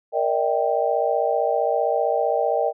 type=chord; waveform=sine; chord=E half-diminished seventh; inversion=second; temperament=equal with one note detuned; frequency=466.2 / 587.3 / 642.7 / 784 Hz; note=Bb4 / D5 / E5 / G5; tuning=0 / 0 / -44 / 0 cents; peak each=-24 dBFS; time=0.12-2.73 s; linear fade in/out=50 ms; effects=none